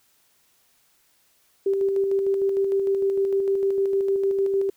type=tone with tremolo; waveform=sine; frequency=392 Hz; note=G4; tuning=in tune; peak=-18 dBFS; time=1.66-4.7 s; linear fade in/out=5 ms; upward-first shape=square; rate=6.6 Hz; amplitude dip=30%; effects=white hiss -63 dBFS RMS until 4.76 s